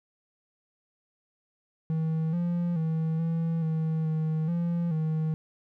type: tone with pitch steps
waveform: triangle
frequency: 160 / 173.4 / 160.5 / 164.8 / 159.5 / 157.7 / 171.1 / 157.7 Hz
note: D#3 / F3 / E3 / E3 / D#3 / D#3 / F3 / D#3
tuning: +49 / -12 / -46 / 0 / +43 / +24 / -35 / +24 cents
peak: -23 dBFS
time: 1.9-5.34 s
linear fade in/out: 0 ms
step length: 430 ms
effects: none